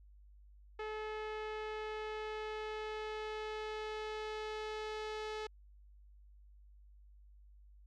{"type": "tone with low-pass filter sweep", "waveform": "sawtooth", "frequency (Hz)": 430.5, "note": "A4", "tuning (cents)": -38, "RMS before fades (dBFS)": -42, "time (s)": [0.79, 5.47], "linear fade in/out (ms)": 5, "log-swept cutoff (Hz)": [2500, 4400], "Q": 1.1, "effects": ["added 50 Hz sine -57 dBFS peak until 7.86 s"]}